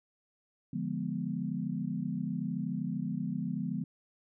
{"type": "chord", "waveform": "sine", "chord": "D diminished seventh", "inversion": "none", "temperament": "equal", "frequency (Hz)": [146.83, 174.61, 207.7, 246.9], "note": ["D3", "F3", "Ab3", "Cb4"], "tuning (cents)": [0, 0, 0, 0], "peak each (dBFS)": [-39, -36, -37, -37], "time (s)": [0.73, 3.84], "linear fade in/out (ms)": 5, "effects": []}